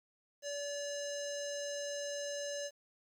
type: tone with low-pass filter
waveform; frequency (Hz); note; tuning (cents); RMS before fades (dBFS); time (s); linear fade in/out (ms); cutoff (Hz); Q
square; 574; D5; -40; -40; 0.42-2.71; 50; 6200; 5
effects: 11-bit